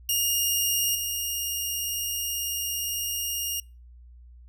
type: tone with level steps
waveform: 10% pulse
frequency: 2837 Hz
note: F7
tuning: 27 cents sharp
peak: -14 / -19 dBFS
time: 0.09-3.6 s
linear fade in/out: 2 ms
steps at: 0.95 s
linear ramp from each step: 2 ms
effects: noise-tail reverb RT60 0.3 s tail -25 dB re dry + added 60 Hz sine -46 dBFS peak until 4.48 s